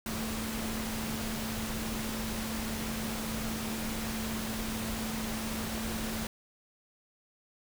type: tone in noise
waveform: sine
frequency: 221.3 Hz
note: A3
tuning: 10 cents sharp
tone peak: -36 dBFS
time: 0.06-6.27 s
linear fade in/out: 2 ms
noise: pink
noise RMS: -37 dBFS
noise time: 0.06-6.27 s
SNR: -2 dB
effects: none